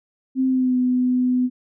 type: tone with pitch glide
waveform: sine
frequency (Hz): 261.6 to 251.2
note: C4 to B3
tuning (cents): 0 to +30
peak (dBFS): -16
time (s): 0.35-1.5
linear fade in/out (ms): 50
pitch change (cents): -70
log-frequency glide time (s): 0.46-0.77
effects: none